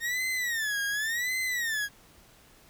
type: tone with vibrato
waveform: 40% pulse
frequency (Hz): 1830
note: A#6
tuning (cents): -32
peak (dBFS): -27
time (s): 0-1.89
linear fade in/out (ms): 50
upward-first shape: sine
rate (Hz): 0.9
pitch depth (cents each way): 200
effects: pink hiss -57 dBFS RMS until 2.69 s